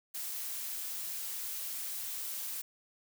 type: noise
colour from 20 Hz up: blue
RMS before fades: -39 dBFS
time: 0.14-2.62 s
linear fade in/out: 10 ms
effects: none